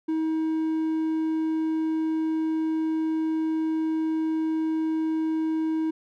triangle tone, 318 Hz, D#4, 38 cents sharp, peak -21 dBFS, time 0.08-5.91 s, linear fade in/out 10 ms, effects none

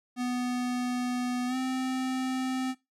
square tone with pitch glide, 247.6 to 259 Hz, B3 to C4, +5 to -17 cents, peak -29 dBFS, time 0.16-2.75 s, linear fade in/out 50 ms, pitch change +78 cents, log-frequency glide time 1.47-1.56 s, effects noise-tail reverb RT60 0.2 s tail -18 dB re dry + low-pass 10000 Hz 12 dB/octave

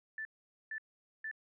sine tone bursts, 1760 Hz, A6, in tune, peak -38 dBFS, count 3, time 0.18-1.313 s, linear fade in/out 2 ms, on 71 ms, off 460 ms, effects none

